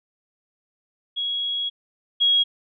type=tone pair in turn; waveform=sine; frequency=3322 / 3301 Hz; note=G#7 / G#7; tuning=0 / -11 cents; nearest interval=unison; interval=11 cents; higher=first; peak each=-23 / -15 dBFS; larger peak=second; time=1.16-1.7 / 2.2-2.44 s; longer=first; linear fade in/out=20 ms; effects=none